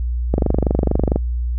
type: click train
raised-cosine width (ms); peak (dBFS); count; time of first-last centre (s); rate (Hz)
2; -3; 21; 0.34-1.16; 24.4
effects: added 60 Hz sine -18 dBFS peak until 1.58 s